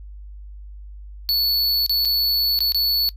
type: tone with dropouts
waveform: square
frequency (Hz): 4435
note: C#8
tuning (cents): 0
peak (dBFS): -17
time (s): 1.29-3.09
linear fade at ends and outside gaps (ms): 0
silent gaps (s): 1.863-1.895 / 2.05-2.055 / 2.59-2.605 / 2.721-2.746
effects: noise-tail reverb RT60 0.1 s tail -20 dB re dry + added 50 Hz sine -35 dBFS peak until 3.16 s